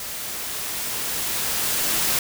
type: noise with level ramp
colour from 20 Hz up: white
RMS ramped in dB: -32 to -21 dBFS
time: 0-2.19 s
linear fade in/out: 2 ms
effects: none